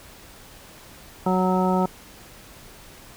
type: harmonic tone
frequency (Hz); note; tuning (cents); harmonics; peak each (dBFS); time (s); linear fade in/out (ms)
185; F#3; 0; 1 / 2 / 3 / 4 / 5 / 7; -21 / -26 / -28 / -27 / -26 / -31; 1.26-1.86; 5
effects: pink hiss -46 dBFS RMS until 3.16 s